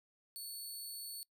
15% pulse tone, 4435 Hz, C#8, in tune, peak -37 dBFS, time 0.36-1.23 s, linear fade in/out 0 ms, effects noise-tail reverb RT60 0.1 s tail -23 dB re dry

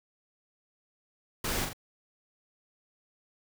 pink noise with echo, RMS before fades -32 dBFS, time 1.44-1.65 s, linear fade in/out 5 ms, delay 41 ms, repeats 2, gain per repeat -5 dB, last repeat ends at 1.732 s, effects none

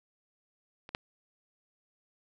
clicks, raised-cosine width 0.3 ms, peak -29 / -16 dBFS, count 2, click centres 0.891 / 0.949 s, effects none

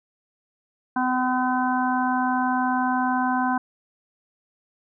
harmonic tone, 253.9 Hz, B3, 48 cents sharp, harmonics 1 / 3 / 4 / 5 / 6, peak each -24 / -25 / -26 / -37 / -29 dBFS, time 0.96-3.58 s, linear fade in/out 5 ms, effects none

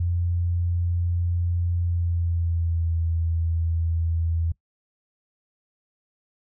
sine tone with pitch glide, 86.8 to 82.74 Hz, F2 to E2, -10 to +7 cents, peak -21 dBFS, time 0-4.52 s, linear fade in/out 5 ms, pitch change -83 cents, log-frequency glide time 1.79-2.95 s, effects noise-tail reverb RT60 0.1 s tail -21 dB re dry

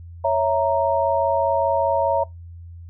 sine chord, A# diminished, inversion first, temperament equal, 554.4 / 659.3 / 932.3 Hz, C#5 / E5 / A#5, 0 / 0 / 0 cents, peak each -21 dBFS, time 0.24-2.24 s, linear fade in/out 10 ms, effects noise-tail reverb RT60 0.2 s tail -24 dB re dry + added 85 Hz sine -36 dBFS peak until 2.89 s

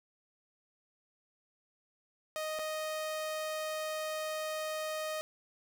sawtooth tone with dropouts, 622.3 Hz, D#5, in tune, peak -31 dBFS, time 2.36-5.21 s, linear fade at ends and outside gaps 0 ms, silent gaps 2.589-2.593 s, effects 12-bit

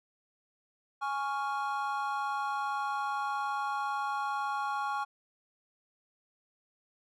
triangle chord, Db major, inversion second, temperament equal, 830.6 / 1108.7 / 1396.9 Hz, Ab5 / Db6 / F6, 0 / 0 / 0 cents, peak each -32 / -33 / -36 dBFS, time 1.01-5.05 s, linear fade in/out 20 ms, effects none

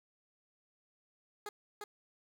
15% pulse tone with echo, 415.3 Hz, G#4, in tune, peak -34 dBFS, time 1.46-1.49 s, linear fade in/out 2 ms, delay 350 ms, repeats 1, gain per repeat -2 dB, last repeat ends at 1.84 s, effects none

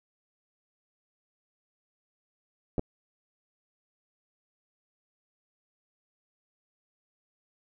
clicks, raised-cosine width 2 ms, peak -16 dBFS, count 2, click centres 2.782 / 2.794 s, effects none

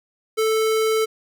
square tone, 440 Hz, A4, in tune, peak -18 dBFS, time 0.37-1.06 s, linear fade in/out 20 ms, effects none

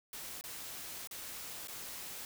white noise with dropouts, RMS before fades -45 dBFS, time 0.13-2.25 s, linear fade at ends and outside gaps 1 ms, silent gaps 0.411-0.439 / 1.073-1.111 / 1.673-1.683 s, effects none

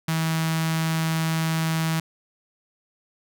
sawtooth tone with notch filter, 161.5 Hz, E3, 35 cents flat, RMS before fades -24 dBFS, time 0.08-2 s, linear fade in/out 5 ms, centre 430 Hz, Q 0.6, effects none

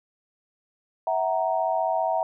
sine tone cluster, 654 / 749 / 933 Hz, E5 / F#5 / A#5, -14 / +21 / +1 cents, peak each -25 / -26 / -28 dBFS, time 1.07-2.23 s, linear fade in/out 2 ms, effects none

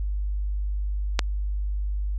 click, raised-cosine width 0.2 ms, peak -3 dBFS, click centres 1.192 s, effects added 50 Hz sine -24 dBFS peak until 2.18 s

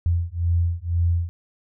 sine beating tone pair, 84.6 / 86.6 Hz, E2 / F2, +45 / -14 cents, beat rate 2 Hz, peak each -22 dBFS, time 0.06-1.29 s, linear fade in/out 0 ms, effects none

